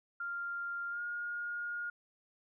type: tone with pitch glide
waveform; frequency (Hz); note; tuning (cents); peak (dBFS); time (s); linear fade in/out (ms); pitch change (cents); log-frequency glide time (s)
sine; 1395 to 1426; F6 to F6; -2 to +36; -36; 0.2-1.9; 5; +38; 0.9-1.01
effects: none